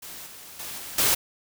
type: noise with level steps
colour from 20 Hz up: white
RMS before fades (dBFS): -40 / -44 / -36 / -38 / -21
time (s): 0.02-1.15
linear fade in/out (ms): 10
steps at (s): 0.26 / 0.59 / 0.78 / 0.98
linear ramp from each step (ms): 5
effects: none